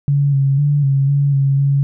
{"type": "tone with pitch steps", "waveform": "sine", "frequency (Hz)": [141.9, 137.2, 145.1, 137.2, 141.5, 137.6, 139.6], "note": ["C#3", "C#3", "D3", "C#3", "C#3", "C#3", "C#3"], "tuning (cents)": [41, -17, -21, -17, 36, -12, 13], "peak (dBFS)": -11, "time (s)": [0.08, 1.83], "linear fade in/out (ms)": 0, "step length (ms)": 250, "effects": []}